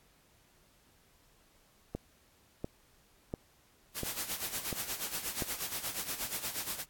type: click train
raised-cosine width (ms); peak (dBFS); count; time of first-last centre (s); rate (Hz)
2; -22; 6; 1.95-5.422; 1.44
type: noise with tremolo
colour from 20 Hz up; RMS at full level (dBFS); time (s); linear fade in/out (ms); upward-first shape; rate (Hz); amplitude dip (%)
white; -35; 3.94-6.85; 50; sine; 8.4; 70
effects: pink hiss -66 dBFS RMS until 6.89 s + AAC 64 kbps